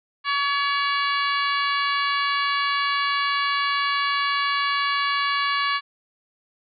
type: harmonic tone with a mistuned harmonic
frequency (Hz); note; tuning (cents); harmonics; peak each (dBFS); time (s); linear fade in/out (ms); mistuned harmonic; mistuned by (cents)
566; C#5; +36; 2 / 3 / 4 / 5 / 6 / 7 / 8; -23 / -27 / -29 / -31 / -33 / -34 / -35; 0.24-5.81; 50; 7; +37
effects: none